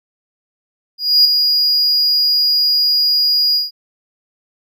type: tone with ADSR envelope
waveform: triangle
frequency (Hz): 4878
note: D#8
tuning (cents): -35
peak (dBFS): -4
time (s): 0.98-3.71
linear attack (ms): 270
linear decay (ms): 4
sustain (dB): -6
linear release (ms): 160
effects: none